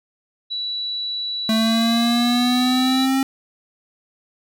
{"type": "tone", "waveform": "sine", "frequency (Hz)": 3936, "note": "B7", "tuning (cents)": -7, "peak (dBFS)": -23, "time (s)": [0.5, 3.07], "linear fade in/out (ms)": 20}
{"type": "exponential sweep", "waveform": "square", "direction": "up", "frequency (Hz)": [220, 269.1], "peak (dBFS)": -17, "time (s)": [1.49, 3.23], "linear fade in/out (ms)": 2}
{"effects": []}